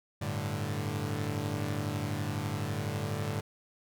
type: chord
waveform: sawtooth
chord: G suspended second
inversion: none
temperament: equal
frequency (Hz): 98 / 110 / 146.83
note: G2 / A2 / D3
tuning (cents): 0 / 0 / 0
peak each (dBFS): -32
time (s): 0.21-3.41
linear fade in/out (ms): 10
effects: none